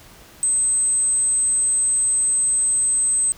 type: tone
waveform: sine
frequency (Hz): 8220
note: C9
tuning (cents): -32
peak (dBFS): -16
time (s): 0.43-3.32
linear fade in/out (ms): 0
effects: pink hiss -46 dBFS RMS until 3.37 s